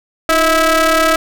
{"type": "ring-modulated tone", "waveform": "sawtooth", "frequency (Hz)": 329.6, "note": "E4", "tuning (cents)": 0, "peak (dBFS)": -3, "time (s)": [0.29, 1.16], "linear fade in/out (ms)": 2, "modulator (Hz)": 971, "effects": []}